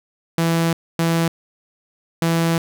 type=tone bursts at uneven times; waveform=sawtooth; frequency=166 Hz; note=E3; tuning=12 cents sharp; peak=-12 dBFS; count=3; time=0.38-0.73 / 0.99-1.28 / 2.22-2.58 s; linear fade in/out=2 ms; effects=none